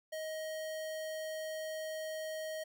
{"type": "tone", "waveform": "square", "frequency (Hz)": 629, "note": "D#5", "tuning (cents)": 19, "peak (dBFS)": -39, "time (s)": [0.12, 2.64], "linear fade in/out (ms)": 10, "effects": []}